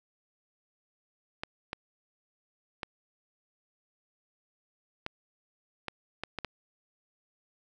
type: clicks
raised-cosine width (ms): 0.3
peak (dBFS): -18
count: 8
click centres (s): 1.435 / 1.731 / 2.832 / 5.064 / 5.883 / 6.236 / 6.387 / 6.447
effects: none